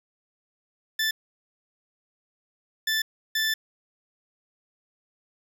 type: tone bursts at uneven times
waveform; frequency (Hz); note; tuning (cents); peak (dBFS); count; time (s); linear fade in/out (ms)
20% pulse; 1760; A6; 0; -18; 3; 0.99-1.11 / 2.87-3.02 / 3.35-3.54; 5
effects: none